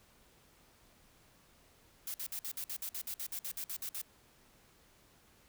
blue noise bursts, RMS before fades -40 dBFS, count 16, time 2.07-4.016 s, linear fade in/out 2 ms, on 71 ms, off 54 ms, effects pink hiss -65 dBFS RMS until 5.48 s

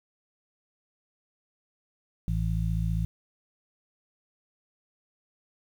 harmonic tone, 55 Hz, A1, in tune, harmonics 1 / 2 / 3, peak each -28 / -30 / -30 dBFS, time 2.28-3.05 s, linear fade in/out 0 ms, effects 9-bit

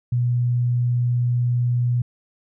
sine tone, 121.9 Hz, B2, 22 cents flat, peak -17 dBFS, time 0.12-2.02 s, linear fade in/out 5 ms, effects none

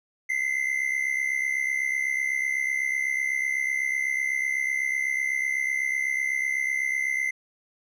triangle tone pair together, 2018 / 2086 Hz, B6 / C7, +37 / -6 cents, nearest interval minor second, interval 57 cents, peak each -27 / -24 dBFS, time 0.29-7.31 s, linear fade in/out 10 ms, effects none

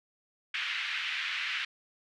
white band-pass noise, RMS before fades -34 dBFS, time 0.54-1.65 s, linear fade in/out 5 ms, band 1600 to 3000 Hz, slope 24 dB/octave, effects none

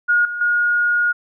sine tone with level steps, 1436 Hz, F6, 48 cents sharp, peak -12 / -23 / -14 dBFS, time 0.08-1.13 s, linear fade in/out 20 ms, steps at 0.25 / 0.41 s, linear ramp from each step 2 ms, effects none

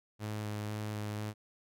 sawtooth tone with vibrato, 105.8 Hz, G#2, 33 cents sharp, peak -32 dBFS, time 0.19-1.34 s, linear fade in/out 50 ms, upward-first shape square, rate 2 Hz, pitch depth 11 cents each way, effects none

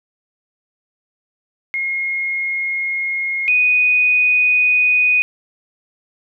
sine tone pair in turn, 2150 / 2485 Hz, C7 / D#7, +47 / -3 cents, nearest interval minor third, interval 250 cents, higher second, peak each -18 / -11 dBFS, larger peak second, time 1.74-3.48 / 3.48-5.22 s, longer neither, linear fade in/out 0 ms, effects none

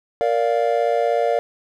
triangle chord, Bb major, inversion none, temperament just, 466.2 / 582.7 / 699.2 Hz, Bb4 / D5 / F5, 0 / -14 / +2 cents, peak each -19 dBFS, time 0.21-1.39 s, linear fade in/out 0 ms, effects none

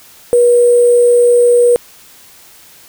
sine tone with sample-and-hold, 482.8 Hz, B4, 39 cents flat, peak -5 dBFS, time 0.33-1.76 s, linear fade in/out 0 ms, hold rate 8820 Hz, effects white hiss -41 dBFS RMS until 2.88 s

